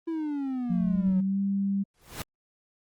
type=exponential sweep; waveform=triangle; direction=down; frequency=334.7 to 180 Hz; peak=-26 dBFS; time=0.07-1.21 s; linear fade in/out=10 ms
type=tone with pitch glide; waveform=sine; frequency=180 to 197.43 Hz; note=F#3 to G3; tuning=-47 to +13 cents; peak=-24 dBFS; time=0.69-1.84 s; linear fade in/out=20 ms; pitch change=+160 cents; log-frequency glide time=0.85-1.4 s
type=noise with exponential growth; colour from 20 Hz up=pink; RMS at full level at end=-32 dBFS; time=1.94-2.22 s; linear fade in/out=2 ms; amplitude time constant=59 ms
effects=Opus 24 kbps